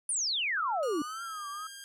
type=exponential sweep; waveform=sine; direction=down; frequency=9956 to 277.2 Hz; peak=-28 dBFS; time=0.09-1.02 s; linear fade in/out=2 ms
type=tone with vibrato; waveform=sine; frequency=1260 Hz; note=D#6; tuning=21 cents sharp; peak=-37 dBFS; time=0.57-1.67 s; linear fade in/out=2 ms; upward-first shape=triangle; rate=1.9 Hz; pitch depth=170 cents each way
type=tone with pitch glide; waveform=10% pulse; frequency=1432 to 1607.4 Hz; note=F6 to G6; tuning=+43 to +43 cents; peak=-35 dBFS; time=0.83-1.84 s; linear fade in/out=0 ms; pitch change=+200 cents; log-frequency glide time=0.97-1.24 s
effects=none